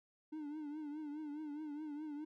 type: tone with vibrato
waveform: triangle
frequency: 300.2 Hz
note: D4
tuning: 38 cents sharp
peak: -40 dBFS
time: 0.32-2.25 s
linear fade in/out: 10 ms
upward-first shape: triangle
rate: 4.8 Hz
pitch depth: 91 cents each way
effects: none